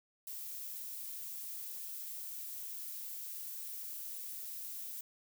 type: noise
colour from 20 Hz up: violet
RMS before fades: -44 dBFS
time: 0.27-5.01 s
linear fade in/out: 2 ms
effects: none